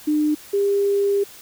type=tone pair in turn; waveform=sine; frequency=301.9 / 401 Hz; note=D4 / G4; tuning=+48 / +39 cents; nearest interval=perfect fourth; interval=491 cents; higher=second; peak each=-16 dBFS; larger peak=neither; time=0.07-0.35 / 0.53-1.24 s; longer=second; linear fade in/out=10 ms; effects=white hiss -43 dBFS RMS until 1.41 s